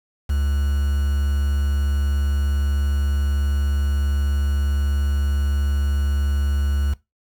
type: tone with quantisation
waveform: triangle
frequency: 70.7 Hz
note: C#2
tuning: 35 cents sharp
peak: -16 dBFS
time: 0.29-6.94 s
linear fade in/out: 10 ms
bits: 6
effects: noise-tail reverb RT60 0.2 s tail -19 dB re dry